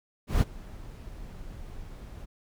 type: noise with ADSR envelope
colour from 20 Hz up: brown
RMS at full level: -20 dBFS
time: 0.27-2.26 s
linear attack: 140 ms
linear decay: 31 ms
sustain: -22 dB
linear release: 19 ms
effects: none